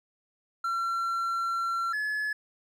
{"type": "tone pair in turn", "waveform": "triangle", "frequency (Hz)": [1360, 1709.3], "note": ["F6", "G#6"], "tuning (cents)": [-46, 49], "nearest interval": "major third", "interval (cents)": 395, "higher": "second", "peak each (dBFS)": [-25, -26], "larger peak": "first", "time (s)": [[0.64, 1.93], [1.93, 2.33]], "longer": "first", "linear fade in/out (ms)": 5, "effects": []}